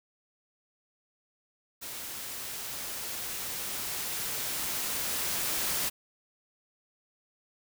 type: noise with level ramp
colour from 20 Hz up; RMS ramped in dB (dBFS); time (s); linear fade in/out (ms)
white; -40 to -30; 1.81-5.9; 20
effects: none